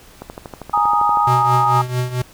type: click train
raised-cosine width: 1 ms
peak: -16 dBFS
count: 13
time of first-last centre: 0.22-1.172 s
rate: 12.6 Hz
type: chord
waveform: sine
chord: Ab suspended second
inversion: none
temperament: equal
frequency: 830.6 / 932.3 / 1244.5 Hz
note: Ab5 / Bb5 / Eb6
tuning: 0 / 0 / 0 cents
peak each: -17 / -19 / -16 dBFS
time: 0.73-1.82 s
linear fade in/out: 10 ms
type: tone with tremolo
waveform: square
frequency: 125.1 Hz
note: B2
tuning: 23 cents sharp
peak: -16 dBFS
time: 1.27-2.22 s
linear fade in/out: 5 ms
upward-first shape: triangle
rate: 4.5 Hz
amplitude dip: 80%
effects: pink hiss -45 dBFS RMS until 2.33 s